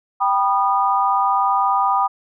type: chord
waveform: sine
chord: G augmented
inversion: none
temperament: just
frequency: 784 / 980 / 1225 Hz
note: G5 / B5 / D#6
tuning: 0 / -14 / -27 cents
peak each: -19 dBFS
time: 0.2-2.08 s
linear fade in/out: 20 ms
effects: none